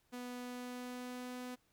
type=tone with pitch glide; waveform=sawtooth; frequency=246.9 to 249.6 Hz; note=B3 to B3; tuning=0 to +19 cents; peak=-39 dBFS; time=0.12-1.56 s; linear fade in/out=20 ms; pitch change=+19 cents; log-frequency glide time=0.39-1.36 s; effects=pink hiss -75 dBFS RMS until 1.72 s